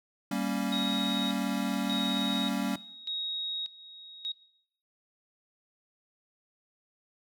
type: chord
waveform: square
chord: G diminished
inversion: none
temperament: equal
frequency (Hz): 196 / 233.1 / 277.2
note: G3 / Bb3 / Db4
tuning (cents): 0 / 0 / 0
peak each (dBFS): -34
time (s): 0.31-2.76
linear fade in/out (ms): 5
type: tone with tremolo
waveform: sine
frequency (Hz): 3774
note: A#7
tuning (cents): +21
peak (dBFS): -31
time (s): 0.72-4.32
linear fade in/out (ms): 5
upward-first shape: square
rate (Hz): 0.85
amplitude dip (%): 80
effects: noise-tail reverb RT60 0.7 s tail -20 dB re dry